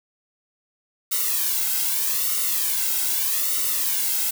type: noise with flanger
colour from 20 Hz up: blue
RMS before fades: -23 dBFS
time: 1.11-4.31 s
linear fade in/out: 10 ms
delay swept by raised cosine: 1.2 to 1.71 ms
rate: 0.81 Hz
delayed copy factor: -0.85
effects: none